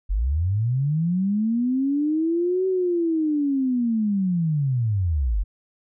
sine linear two-way sweep, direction up then down, 41.94 to 380 to 41.94 Hz, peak -19 dBFS, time 0.09-5.44 s, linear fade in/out 20 ms, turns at 2.67 s, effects none

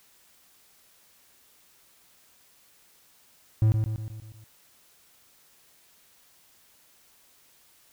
triangle tone with echo, 109.2 Hz, A2, 13 cents flat, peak -15 dBFS, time 3.62-3.72 s, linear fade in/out 0 ms, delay 120 ms, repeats 6, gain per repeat -5 dB, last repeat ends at 4.44 s, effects white hiss -60 dBFS RMS until 7.92 s

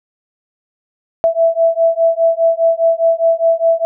sine beating tone pair, 659.3 / 664.2 Hz, E5 / E5, 0 / +13 cents, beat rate 4.9 Hz, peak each -13 dBFS, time 1.24-3.85 s, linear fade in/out 0 ms, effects none

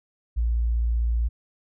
sine tone, 57.8 Hz, A#1, 14 cents flat, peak -20 dBFS, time 0.36-1.29 s, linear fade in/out 20 ms, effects none

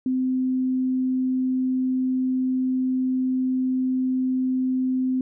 sine tone, 257.7 Hz, C4, 26 cents flat, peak -20 dBFS, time 0.06-5.21 s, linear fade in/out 2 ms, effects none

